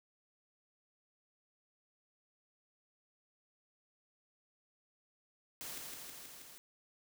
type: noise with echo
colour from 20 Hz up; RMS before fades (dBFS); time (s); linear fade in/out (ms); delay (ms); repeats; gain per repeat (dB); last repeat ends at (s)
white; -45; 5.61-5.78; 0; 160; 5; -2; 6.58
effects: none